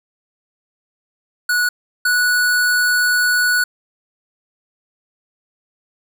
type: tone pair in turn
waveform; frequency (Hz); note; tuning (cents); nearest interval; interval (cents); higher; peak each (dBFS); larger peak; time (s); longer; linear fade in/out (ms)
square; 1466 / 1472.2; F#6 / F#6; -16 / -9; unison; 7; second; -15 / -14; second; 1.49-1.69 / 2.05-3.64; second; 5
effects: none